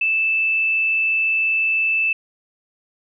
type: tone with frequency modulation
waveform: sine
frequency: 2637 Hz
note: E7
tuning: in tune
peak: -16 dBFS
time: 0.01-2.13 s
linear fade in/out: 5 ms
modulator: 85.8 Hz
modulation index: 0.26
effects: none